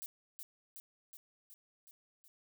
violet noise with echo, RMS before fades -44 dBFS, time 0.02-0.06 s, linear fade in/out 0 ms, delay 370 ms, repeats 6, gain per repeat -3 dB, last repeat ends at 2.28 s, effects none

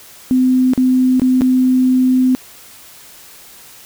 sine tone with dropouts, 256 Hz, C4, 38 cents flat, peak -9 dBFS, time 0.31-2.35 s, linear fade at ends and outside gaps 0 ms, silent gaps 0.735-0.777 / 1.197-1.218 / 1.41-1.418 s, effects white hiss -40 dBFS RMS until 3.85 s

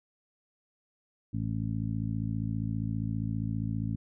harmonic tone, 55 Hz, A1, in tune, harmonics 1 / 2 / 3 / 4 / 5, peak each -41 / -32 / -36 / -36 / -39 dBFS, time 1.33-3.96 s, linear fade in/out 10 ms, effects none

